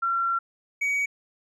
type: tone pair in turn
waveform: sine / triangle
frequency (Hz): 1365 / 2259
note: F6 / C#7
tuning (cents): -40 / +32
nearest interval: major sixth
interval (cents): 872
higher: second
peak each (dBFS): -22 / -21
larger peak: second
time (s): 0.02-0.39 / 0.81-1.06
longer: first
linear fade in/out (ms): 10
effects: resampled to 24000 Hz